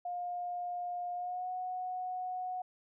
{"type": "tone with pitch glide", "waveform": "sine", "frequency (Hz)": [710, 734.6], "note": ["F5", "F#5"], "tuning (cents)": [28, -13], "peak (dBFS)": -35, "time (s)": [0.05, 2.62], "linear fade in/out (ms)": 5, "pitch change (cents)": 59, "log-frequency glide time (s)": [1.14, 1.5], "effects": []}